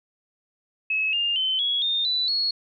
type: tone with pitch steps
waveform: sine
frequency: 2578 / 2811 / 3066 / 3343 / 3646 / 3976 / 4336 Hz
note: E7 / F7 / G7 / G#7 / A#7 / B7 / C#8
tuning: -39 / +11 / -39 / +11 / -39 / +11 / -39 cents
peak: -21 dBFS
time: 0.9-2.51 s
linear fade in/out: 5 ms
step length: 230 ms
effects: none